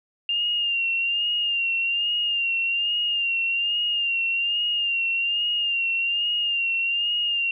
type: tone with vibrato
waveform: sine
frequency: 2794 Hz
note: F7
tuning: in tune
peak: -21 dBFS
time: 0.29-7.51 s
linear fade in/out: 2 ms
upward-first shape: sine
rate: 1.2 Hz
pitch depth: 47 cents each way
effects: none